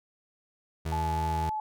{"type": "tone", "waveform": "30% pulse", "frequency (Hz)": 80, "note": "D#2", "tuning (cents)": 49, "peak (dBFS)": -27, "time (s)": [0.85, 1.5], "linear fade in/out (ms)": 10}
{"type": "tone with vibrato", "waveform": "sine", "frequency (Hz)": 860, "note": "A5", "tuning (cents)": -40, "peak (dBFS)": -29, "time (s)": [0.92, 1.6], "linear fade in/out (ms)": 2, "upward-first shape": "sine", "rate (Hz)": 3.9, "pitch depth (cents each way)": 11}
{"effects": []}